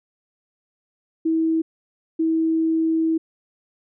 sine tone bursts at uneven times, 323.3 Hz, E4, 34 cents flat, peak -17 dBFS, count 2, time 1.25-1.62 / 2.19-3.18 s, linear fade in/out 10 ms, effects none

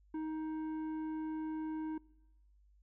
sine tone with tanh clipping, 313.4 Hz, D#4, 13 cents sharp, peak -38 dBFS, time 0.14-1.98 s, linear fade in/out 5 ms, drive 9 dB, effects noise-tail reverb RT60 1.0 s tail -24 dB re dry + added 50 Hz sine -63 dBFS peak until 2.82 s

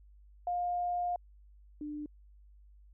sine tone pair in turn, 708 / 297.7 Hz, F5 / D4, +23 / +24 cents, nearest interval octave + minor third, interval 1499 cents, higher first, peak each -30 / -37 dBFS, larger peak first, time 0.47-1.16 / 1.81-2.06 s, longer first, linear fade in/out 2 ms, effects added 50 Hz sine -55 dBFS peak until 2.93 s

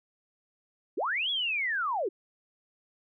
sine linear two-way sweep, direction up then down, 260 to 3416 to 328.1 Hz, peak -27 dBFS, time 0.97-2.09 s, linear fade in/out 10 ms, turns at 1.3 s, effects none

